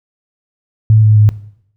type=tone with pitch steps; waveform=sine; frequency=109.1 / 107.47 / 105.87 Hz; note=A2 / A2 / G#2; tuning=-14 / -40 / +34 cents; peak=-4 dBFS; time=0.9-1.29 s; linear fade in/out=0 ms; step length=130 ms; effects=noise-tail reverb RT60 0.7 s tail -18 dB re dry